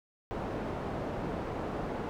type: low-pass noise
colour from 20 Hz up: white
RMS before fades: -36 dBFS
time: 0.31-2.09 s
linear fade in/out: 0 ms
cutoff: 620 Hz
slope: 12 dB/octave
effects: none